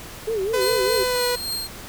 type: tone with vibrato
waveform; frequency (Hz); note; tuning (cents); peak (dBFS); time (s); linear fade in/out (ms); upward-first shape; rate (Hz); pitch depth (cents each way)
sine; 415.3; G#4; 0; -21; 0.27-1.04; 10; sine; 4.9; 170
type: tone with pitch glide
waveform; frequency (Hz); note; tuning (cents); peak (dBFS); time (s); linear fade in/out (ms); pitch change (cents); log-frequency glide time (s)
sawtooth; 503 to 490.4; B4 to B4; +32 to -12; -17; 0.53-1.36; 10; -44; 1.04-1.24
type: tone with tremolo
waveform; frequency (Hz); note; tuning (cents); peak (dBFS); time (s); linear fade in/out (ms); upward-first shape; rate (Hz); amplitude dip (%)
sawtooth; 4207; C8; +9; -21; 0.6-1.68; 20; triangle; 3.5; 55
effects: pink hiss -38 dBFS RMS until 1.88 s